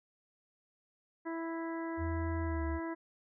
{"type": "harmonic tone", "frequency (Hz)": 329.6, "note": "E4", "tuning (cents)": 0, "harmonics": [1, 2, 3, 4, 5, 6], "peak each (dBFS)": [-37, -45, -44, -52, -49, -51], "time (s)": [1.25, 2.95], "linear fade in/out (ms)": 20}
{"type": "tone with pitch glide", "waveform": "sine", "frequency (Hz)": [83.4, 74.3], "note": ["E2", "D2"], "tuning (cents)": [21, 21], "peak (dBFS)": -34, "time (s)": [1.97, 2.8], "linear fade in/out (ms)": 50, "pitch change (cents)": -200, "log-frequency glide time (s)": [2.43, 2.64]}
{"effects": []}